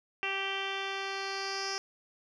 10% pulse tone with low-pass filter sweep, 390 Hz, G4, 9 cents flat, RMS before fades -35 dBFS, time 0.23-1.78 s, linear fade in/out 0 ms, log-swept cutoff 2800 to 5300 Hz, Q 6.2, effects none

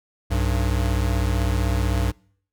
square tone pair together, 61.72 / 97.5 Hz, B1 / G2, 0 / -9 cents, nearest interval minor sixth, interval 791 cents, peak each -22 / -24 dBFS, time 0.3-2.12 s, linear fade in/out 20 ms, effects noise-tail reverb RT60 0.6 s tail -26 dB re dry

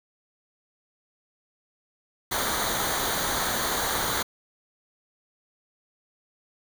pink noise with comb filter, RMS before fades -27 dBFS, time 2.31-4.23 s, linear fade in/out 10 ms, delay 0.38 ms, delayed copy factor -0.7, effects none

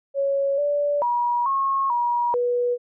sine tone with pitch steps, 554 / 580 / 961 / 1088 / 958 / 487 Hz, C#5 / D5 / B5 / C#6 / A#5 / B4, -1 / -22 / -48 / -33 / +47 / -24 cents, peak -19 dBFS, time 0.14-2.78 s, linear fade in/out 50 ms, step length 440 ms, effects none

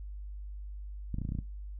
clicks, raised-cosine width 5 ms, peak -23 dBFS, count 8, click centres 1.143 / 1.185 / 1.217 / 1.251 / 1.29 / 1.321 / 1.351 / 1.388 s, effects noise-tail reverb RT60 0.2 s tail -17 dB re dry + added 50 Hz sine -39 dBFS peak until 1.79 s

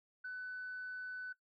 sine tone, 1500 Hz, F#6, 23 cents sharp, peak -40 dBFS, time 0.24-1.33 s, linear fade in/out 10 ms, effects noise-tail reverb RT60 0.1 s tail -19 dB re dry + tanh soft clip ceiling -38 dBFS

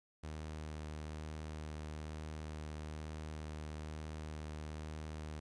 sawtooth tone with vibrato, 77 Hz, D#2, 17 cents flat, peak -39 dBFS, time 0.23-5.4 s, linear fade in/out 10 ms, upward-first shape sine, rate 1.1 Hz, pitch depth 11 cents each way, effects resampled to 22050 Hz + 13-bit

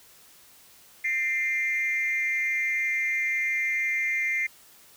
sine tone with amplitude modulation, 2093 Hz, C7, in tune, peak -19 dBFS, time 1.04-4.47 s, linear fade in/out 10 ms, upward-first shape sine, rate 290 Hz, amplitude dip 80%, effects tanh soft clip ceiling -18 dBFS + white hiss -54 dBFS RMS until 4.96 s

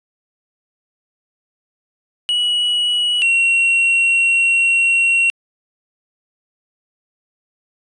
triangle tone pair in turn, 2926 / 2736 Hz, F#7 / F7, -20 / -36 cents, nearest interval minor second, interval 116 cents, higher first, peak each -13 / -10 dBFS, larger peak second, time 2.29-3.22 / 3.22-5.3 s, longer second, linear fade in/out 0 ms, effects resampled to 22050 Hz

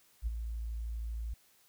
sine tone with ADSR envelope, 56.4 Hz, A1, 44 cents sharp, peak -28 dBFS, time 0.22-1.34 s, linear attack 48 ms, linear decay 23 ms, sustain -7 dB, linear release 6 ms, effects white hiss -66 dBFS RMS until 1.68 s

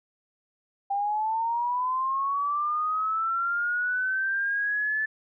sine linear sweep, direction up, 790 to 1748 Hz, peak -24 dBFS, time 0.9-5.06 s, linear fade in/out 10 ms, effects none

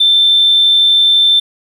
triangle tone, 3554 Hz, A7, 17 cents sharp, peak -3 dBFS, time 0-1.4 s, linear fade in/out 10 ms, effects tanh soft clip ceiling -4 dBFS

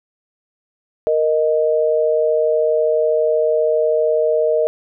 sine tone pair together, 466.2 / 622.3 Hz, A#4 / D#5, 0 / 0 cents, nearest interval perfect fourth, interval 500 cents, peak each -16 dBFS, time 1.07-4.67 s, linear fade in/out 0 ms, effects none

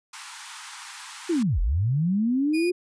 pink high-pass noise, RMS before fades -40 dBFS, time 0.13-1.43 s, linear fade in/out 5 ms, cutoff 830 Hz, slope 96 dB/octave
sine linear two-way sweep, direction down then up, 364.7 to 36.8 to 364.7 Hz, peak -20 dBFS, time 1.29-2.72 s, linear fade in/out 10 ms, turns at 1.6 s
35% pulse tone, 2456 Hz, D#7, 23 cents flat, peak -29 dBFS, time 2.53-2.71 s, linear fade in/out 20 ms
effects resampled to 22050 Hz

